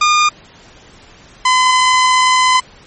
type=tone pair in turn; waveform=sawtooth; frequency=1214 / 1017.9 Hz; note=D#6 / C6; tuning=-43 / -48 cents; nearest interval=minor third; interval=305 cents; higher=first; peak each=-5 dBFS; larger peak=neither; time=0.01-0.29 / 1.45-2.6 s; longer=second; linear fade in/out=5 ms; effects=pink hiss -42 dBFS RMS until 2.86 s + MP3 32 kbps